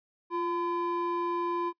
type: ring-modulated tone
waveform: triangle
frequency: 681 Hz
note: F5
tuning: 44 cents flat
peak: -23 dBFS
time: 0.3-1.73 s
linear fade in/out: 50 ms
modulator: 333 Hz
effects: noise-tail reverb RT60 0.1 s tail -24 dB re dry + resampled to 11025 Hz